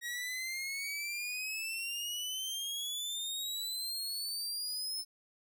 sawtooth exponential sweep, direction up, 1891 to 5274 Hz, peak -33 dBFS, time 0.01-5.05 s, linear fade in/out 50 ms, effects none

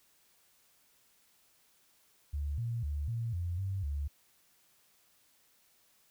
sine tone with pitch steps, 72.5 / 117 / 73.1 / 115.7 / 87 / 96.6 / 71.8 Hz, D2 / A#2 / D2 / A#2 / F2 / G2 / D2, -22 / +7 / -7 / -13 / -6 / -25 / -39 cents, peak -32 dBFS, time 2.33-4.08 s, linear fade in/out 10 ms, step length 250 ms, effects white hiss -68 dBFS RMS until 6.1 s

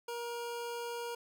25% pulse tone, 473.1 Hz, A#4, 26 cents sharp, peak -34 dBFS, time 0.08-1.15 s, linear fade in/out 5 ms, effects none

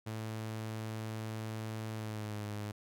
sawtooth tone with pitch glide, 110 to 104.49 Hz, A2 to G#2, 0 to +11 cents, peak -34 dBFS, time 0.06-2.72 s, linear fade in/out 10 ms, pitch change -89 cents, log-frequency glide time 1.94-2.43 s, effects none

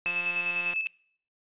sine tone with tremolo, 2617 Hz, E7, 13 cents flat, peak -25 dBFS, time 0.06-0.87 s, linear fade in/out 0 ms, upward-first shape square, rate 10 Hz, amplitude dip 50%
click train, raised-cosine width 0.3 ms, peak -23 dBFS, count 119, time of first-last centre 0.06-0.734 s, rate 175 Hz
effects noise-tail reverb RT60 0.6 s tail -23 dB re dry + resampled to 8000 Hz

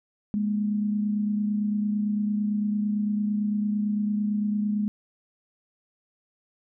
sine tone pair together, 207.6 / 236.5 Hz, G#3 / A#3, 0 / +25 cents, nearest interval major second, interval 225 cents, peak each -23 / -34 dBFS, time 0.34-4.88 s, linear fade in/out 0 ms, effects none

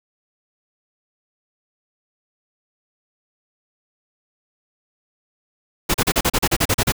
pink noise bursts, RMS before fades -17 dBFS, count 12, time 5.89-6.922 s, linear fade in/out 10 ms, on 53 ms, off 36 ms, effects none

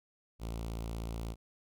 sawtooth tone with notch filter, 56.4 Hz, A1, 44 cents sharp, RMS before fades -39 dBFS, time 0.39-1.36 s, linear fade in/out 50 ms, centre 1700 Hz, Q 1.5, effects none

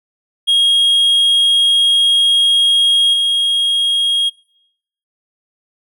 triangle tone with level steps, 3268 Hz, G#7, 29 cents flat, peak -8 / -11 dBFS, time 0.47-4.3 s, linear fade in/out 20 ms, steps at 3.13 s, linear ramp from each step 10 ms, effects noise-tail reverb RT60 0.8 s tail -25 dB re dry

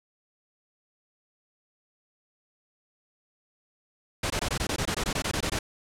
pink noise bursts, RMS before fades -28 dBFS, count 15, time 4.23-5.59 s, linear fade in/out 5 ms, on 72 ms, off 20 ms, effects low-pass 9000 Hz 12 dB/octave

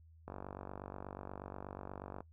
click train, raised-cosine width 1 ms, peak -30 dBFS, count 94, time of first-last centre 0.28-2.205 s, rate 48.3 Hz, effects noise-tail reverb RT60 0.1 s tail -20 dB re dry + added 81 Hz sine -58 dBFS peak until 2.32 s

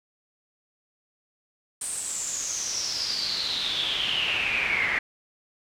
brown noise with band-pass filter sweep, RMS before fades -28 dBFS, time 1.81-4.99 s, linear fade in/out 5 ms, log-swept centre 8900 to 2000 Hz, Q 9.3, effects none

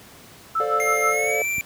sine tone with tremolo, 1318.5 Hz, E6, in tune, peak -18 dBFS, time 0.55-1.16 s, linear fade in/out 5 ms, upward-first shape sine, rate 6.2 Hz, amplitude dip 90%
triangle chord, D minor seventh, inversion second, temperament just, 440.5 / 528.6 / 587.3 / 704.8 Hz, A4 / C5 / D5 / F5, +2 / +18 / 0 / +16 cents, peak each -24 / -30 / -26 / -27 dBFS, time 0.6-1.42 s, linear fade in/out 2 ms
square tone with pitch glide, 2120 to 2352 Hz, C7 to D7, +22 to +2 cents, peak -23 dBFS, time 0.8-1.61 s, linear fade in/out 0 ms, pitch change +180 cents, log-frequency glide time 1.09-1.48 s
click, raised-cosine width 5 ms, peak -22 dBFS, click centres 1.582 s
effects pink hiss -46 dBFS RMS until 1.65 s + high-pass 80 Hz 12 dB/octave

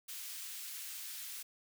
white high-pass noise, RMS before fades -45 dBFS, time 0.08-1.43 s, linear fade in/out 10 ms, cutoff 2000 Hz, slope 12 dB/octave, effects none

